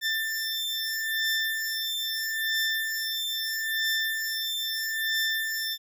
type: beating tone pair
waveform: 20% pulse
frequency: 1780 / 1780.77 Hz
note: A6 / A6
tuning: +20 / +20 cents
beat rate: 0.77 Hz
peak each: -25 dBFS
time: 0.01-5.78 s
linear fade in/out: 50 ms
effects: none